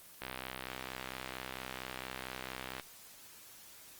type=click train; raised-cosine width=0.3 ms; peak=-23 dBFS; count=167; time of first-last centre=0.22-2.798 s; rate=64.4 Hz; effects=white hiss -55 dBFS RMS until 3.99 s + Opus 24 kbps